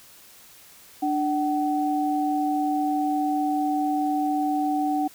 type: tone pair together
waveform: sine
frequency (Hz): 295.9 / 756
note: D4 / F#5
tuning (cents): +13 / +37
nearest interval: octave + major third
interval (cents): 1624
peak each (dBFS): -24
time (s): 1.02-5.08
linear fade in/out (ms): 10
effects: white hiss -50 dBFS RMS until 5.14 s